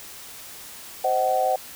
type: chord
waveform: sine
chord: C diminished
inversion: none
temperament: just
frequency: 523.3 / 627.9 / 753.5 Hz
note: C5 / Eb5 / Gb5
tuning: 0 / +16 / +31 cents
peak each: -25 / -26 / -21 dBFS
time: 1.04-1.56 s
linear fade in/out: 5 ms
effects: white hiss -41 dBFS RMS until 1.75 s